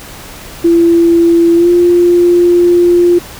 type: tone with pitch glide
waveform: sine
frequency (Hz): 337.9 to 349.8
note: E4 to F4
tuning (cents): +43 to +3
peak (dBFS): -4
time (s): 0.64-3.19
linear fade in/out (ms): 10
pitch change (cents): +60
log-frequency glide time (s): 1.56-1.69
effects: pink hiss -30 dBFS RMS until 3.39 s